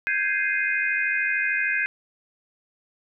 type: chord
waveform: sine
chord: Ab major seventh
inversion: third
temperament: equal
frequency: 1568 / 1661.2 / 2093 / 2489 Hz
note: G6 / Ab6 / C7 / Eb7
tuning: 0 / 0 / 0 / 0 cents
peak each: -27 dBFS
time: 0.07-1.86 s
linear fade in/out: 0 ms
effects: none